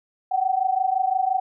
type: tone pair together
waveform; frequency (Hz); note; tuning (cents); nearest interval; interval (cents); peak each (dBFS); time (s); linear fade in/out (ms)
sine; 744 / 769.8; F#5 / G5; +9 / -32; minor second; 59; -22; 0.31-1.4; 10
effects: none